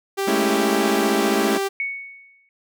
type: tone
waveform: sawtooth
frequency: 392 Hz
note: G4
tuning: in tune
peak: -17 dBFS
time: 0.17-1.69 s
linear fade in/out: 20 ms
type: chord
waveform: sawtooth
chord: A major seventh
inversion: third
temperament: equal with one note detuned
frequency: 207.7 / 222.9 / 277.2 / 329.6 Hz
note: G#3 / A3 / C#4 / E4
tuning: 0 / +23 / 0 / 0 cents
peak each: -21 dBFS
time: 0.27-1.58 s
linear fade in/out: 10 ms
type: tone with exponential decay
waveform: sine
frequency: 2220 Hz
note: C#7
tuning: 2 cents sharp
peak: -20 dBFS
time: 1.8-2.49 s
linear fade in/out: 1 ms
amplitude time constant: 150 ms
effects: none